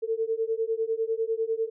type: beating tone pair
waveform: sine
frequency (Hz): 444.2 / 454.2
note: A4 / A#4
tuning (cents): +16 / -45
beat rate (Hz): 10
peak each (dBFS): -28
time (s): 0.02-1.7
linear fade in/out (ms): 20
effects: none